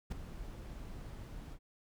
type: noise with ADSR envelope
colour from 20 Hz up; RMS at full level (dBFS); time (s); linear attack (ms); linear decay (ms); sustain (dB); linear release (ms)
brown; -33; 0.1-1.59; 21; 4; -13; 68
effects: none